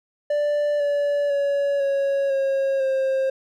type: tone with pitch steps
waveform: triangle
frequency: 587.3 / 575.9 / 564.7 / 553.7 / 542.9 / 532.4 Hz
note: D5 / D5 / C#5 / C#5 / C#5 / C5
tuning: 0 / -34 / +32 / -2 / -36 / +30 cents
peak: -17 dBFS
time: 0.3-3.3 s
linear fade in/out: 5 ms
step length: 500 ms
effects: none